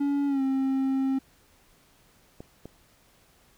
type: tone with pitch glide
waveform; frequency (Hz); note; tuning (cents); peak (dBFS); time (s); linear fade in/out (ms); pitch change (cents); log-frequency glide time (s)
triangle; 283.1 to 267.2; C#4 to C4; +37 to +36; -21; 0-1.19; 10; -101; 0.27-0.42
type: clicks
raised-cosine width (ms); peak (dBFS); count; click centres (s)
2; -27; 2; 2.405 / 2.656
effects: pink hiss -61 dBFS RMS until 3.57 s